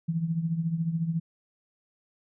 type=tone with tremolo; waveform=sine; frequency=164.81 Hz; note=E3; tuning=in tune; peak=-22 dBFS; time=0.08-1.2 s; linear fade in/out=10 ms; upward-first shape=triangle; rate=14 Hz; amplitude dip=75%; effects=none